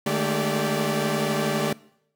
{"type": "tone cluster", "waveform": "sawtooth", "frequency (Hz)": [151.1, 212.3, 224.3, 391.9, 580], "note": ["D3", "G#3", "A3", "G4", "D5"], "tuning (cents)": [50, 38, 34, 0, -22], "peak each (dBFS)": -25, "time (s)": [0.06, 1.73], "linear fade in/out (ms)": 5, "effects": ["noise-tail reverb RT60 0.7 s tail -21 dB re dry"]}